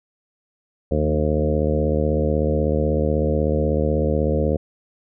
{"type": "harmonic tone with a mistuned harmonic", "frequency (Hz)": 76.2, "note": "D#2", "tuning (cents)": -36, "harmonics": [1, 2, 3, 4, 5, 6, 7, 8, 9], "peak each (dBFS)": [-22, -25, -26, -28, -29, -25, -24, -36, -36], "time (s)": [0.91, 4.57], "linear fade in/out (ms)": 5, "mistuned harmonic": 3, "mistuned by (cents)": -21, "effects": []}